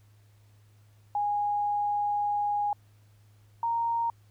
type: tone pair in turn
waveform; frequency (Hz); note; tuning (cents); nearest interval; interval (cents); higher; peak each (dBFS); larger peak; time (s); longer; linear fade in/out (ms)
sine; 824 / 929; G#5 / A#5; -14 / -6; major second; 208; second; -25; neither; 1.15-2.73 / 3.63-4.1; first; 2
effects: added 104 Hz sine -56 dBFS peak until 4.3 s + pink hiss -68 dBFS RMS until 4.3 s